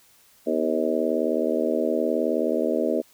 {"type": "harmonic tone with a mistuned harmonic", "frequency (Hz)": 79.1, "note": "D#2", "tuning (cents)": 29, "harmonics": [3, 4, 5, 6, 7, 8], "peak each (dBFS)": [-28, -28, -28, -28, -28, -28], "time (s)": [0.46, 3.02], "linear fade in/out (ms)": 20, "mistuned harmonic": 3, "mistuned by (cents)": 56, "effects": ["white hiss -57 dBFS RMS until 3.13 s"]}